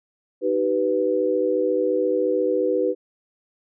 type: chord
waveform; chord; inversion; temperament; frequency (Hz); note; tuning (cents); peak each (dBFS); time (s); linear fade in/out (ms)
sine; Eb augmented; none; equal with one note detuned; 311.1 / 385.3 / 493.9; Eb4 / G4 / B4; 0 / -30 / 0; -26 / -23 / -21; 0.41-2.95; 50
effects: none